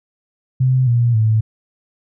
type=tone with pitch steps; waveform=sine; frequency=129.2 / 119.16 / 109.91 Hz; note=C3 / A#2 / A2; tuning=-21 / +38 / -1 cents; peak=-11 dBFS; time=0.6-1.41 s; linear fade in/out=10 ms; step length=270 ms; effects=none